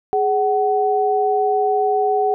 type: tone pair together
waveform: sine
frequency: 417 / 751.2 Hz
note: G#4 / F#5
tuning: +7 / +26 cents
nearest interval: minor seventh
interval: 1019 cents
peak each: -18 / -17 dBFS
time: 0.13-2.34 s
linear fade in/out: 0 ms
effects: none